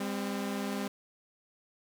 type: tone pair together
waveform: sawtooth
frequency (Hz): 201 / 260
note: G3 / C4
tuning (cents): +44 / -11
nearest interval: major third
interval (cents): 445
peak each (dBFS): -30 / -33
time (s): 0-0.88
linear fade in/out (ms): 5
effects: none